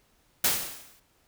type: noise with exponential decay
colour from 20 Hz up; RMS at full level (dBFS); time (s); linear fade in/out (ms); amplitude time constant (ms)
white; -21; 0.44-1; 5; 120
effects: pink hiss -66 dBFS RMS until 1.27 s